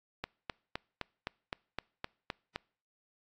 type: click train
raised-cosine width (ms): 0.3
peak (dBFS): -19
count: 10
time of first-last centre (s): 0.24-2.56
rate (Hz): 3.88
effects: noise-tail reverb RT60 0.5 s tail -26 dB re dry + AAC 64 kbps